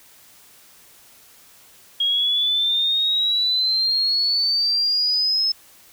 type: exponential sweep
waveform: sine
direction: up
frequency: 3267 to 5220 Hz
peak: -17 dBFS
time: 2-5.52 s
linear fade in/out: 5 ms
effects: white hiss -50 dBFS RMS until 5.92 s